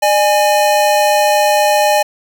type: tone pair together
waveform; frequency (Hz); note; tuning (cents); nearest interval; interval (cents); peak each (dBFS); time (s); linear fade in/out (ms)
square; 602.4 / 830.6; D5 / G#5; +44 / 0; tritone; 556; -13; 0.02-2.03; 10
effects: none